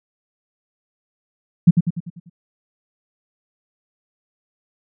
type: tone with echo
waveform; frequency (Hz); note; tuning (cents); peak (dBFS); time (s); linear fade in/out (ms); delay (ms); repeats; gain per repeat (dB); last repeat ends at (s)
sine; 171.2; F3; -34; -4; 1.67-1.71; 10; 98; 6; -6; 2.298
effects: none